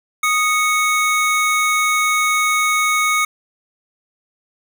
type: tone pair together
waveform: square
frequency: 1243 / 2212 Hz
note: D#6 / C#7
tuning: -2 / -4 cents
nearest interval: minor seventh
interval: 998 cents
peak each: -18 dBFS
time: 0.23-3.25 s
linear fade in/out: 5 ms
effects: none